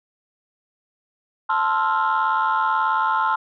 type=chord; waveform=sine; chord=F major seventh; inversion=first; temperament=equal; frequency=880 / 1046.5 / 1318.5 / 1396.9 Hz; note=A5 / C6 / E6 / F6; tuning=0 / 0 / 0 / 0 cents; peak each=-21 / -21 / -24 / -23 dBFS; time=1.49-3.36 s; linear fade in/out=10 ms; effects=tanh soft clip ceiling -12 dBFS